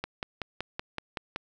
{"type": "click train", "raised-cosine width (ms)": 0.3, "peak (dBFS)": -16, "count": 8, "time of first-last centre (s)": [0.04, 1.361], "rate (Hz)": 5.3, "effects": []}